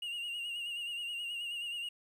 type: tone with vibrato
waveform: triangle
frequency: 2830 Hz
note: F7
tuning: 22 cents sharp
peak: -35 dBFS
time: 0.02-1.89 s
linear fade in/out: 5 ms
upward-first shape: sine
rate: 9.4 Hz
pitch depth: 48 cents each way
effects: 11-bit